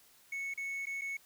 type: tone with dropouts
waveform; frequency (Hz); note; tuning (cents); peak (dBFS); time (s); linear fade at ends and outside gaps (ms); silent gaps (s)
triangle; 2208; C#7; -7; -34; 0.32-1.17; 5; 0.539-0.575 / 0.856-0.868 / 1.012-1.017
effects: white hiss -63 dBFS RMS until 1.25 s